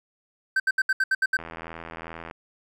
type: tone bursts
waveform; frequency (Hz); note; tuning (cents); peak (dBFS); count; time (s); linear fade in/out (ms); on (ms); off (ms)
triangle; 1549; G6; -21; -17; 8; 0.56-1.369; 5; 39; 71
type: click train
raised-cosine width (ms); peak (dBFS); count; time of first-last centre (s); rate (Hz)
0.5; -22; 77; 1.39-2.311; 82.5
effects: none